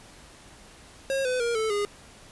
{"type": "tone with pitch steps", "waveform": "square", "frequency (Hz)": [541, 504.8, 471, 439.4, 410], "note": ["C#5", "B4", "A#4", "A4", "G#4"], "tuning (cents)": [-42, 38, 18, -2, -22], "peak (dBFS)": -25, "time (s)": [1.1, 1.85], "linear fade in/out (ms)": 0, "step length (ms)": 150, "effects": ["pink hiss -50 dBFS RMS until 2.31 s", "resampled to 24000 Hz"]}